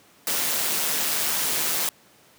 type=noise with amplitude modulation; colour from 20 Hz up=white; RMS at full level=-23 dBFS; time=0.27-1.89 s; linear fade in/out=2 ms; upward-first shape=sine; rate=156 Hz; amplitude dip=35%; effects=pink hiss -55 dBFS RMS until 2.38 s + high-pass 150 Hz 12 dB/octave